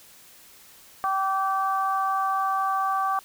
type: harmonic tone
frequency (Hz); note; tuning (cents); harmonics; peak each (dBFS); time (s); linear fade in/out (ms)
386.3; G4; -25; 2 / 3 / 4; -26 / -24 / -36; 1.04-3.19; 0
effects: white hiss -51 dBFS RMS until 3.24 s